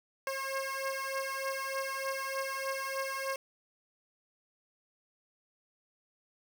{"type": "beating tone pair", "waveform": "15% pulse", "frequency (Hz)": [537, 540.3], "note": ["C5", "C#5"], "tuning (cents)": [45, -44], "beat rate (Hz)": 3.3, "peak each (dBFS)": [-30, -31], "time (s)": [0.27, 3.36], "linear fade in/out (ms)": 2, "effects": []}